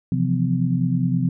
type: tone cluster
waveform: sine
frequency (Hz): 130.3 / 166.4 / 176.1 / 252.9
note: C3 / E3 / F3 / B3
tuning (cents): -7 / +17 / +15 / +41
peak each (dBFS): -22 / -25 / -22 / -25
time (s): 0.12-1.29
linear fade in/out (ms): 2
effects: none